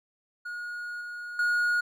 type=tone with level steps; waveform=triangle; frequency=1442 Hz; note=F#6; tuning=45 cents flat; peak=-32 / -34 / -21 dBFS; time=0.45-1.81 s; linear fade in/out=10 ms; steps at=1.01 / 1.39 s; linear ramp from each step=2 ms; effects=none